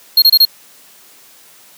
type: tone bursts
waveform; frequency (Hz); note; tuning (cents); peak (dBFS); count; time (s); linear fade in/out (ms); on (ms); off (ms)
square; 4252; C8; +27; -5; 4; 0.17-0.452; 5; 51; 26
effects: white hiss -44 dBFS RMS until 1.77 s + high-pass 150 Hz 12 dB/octave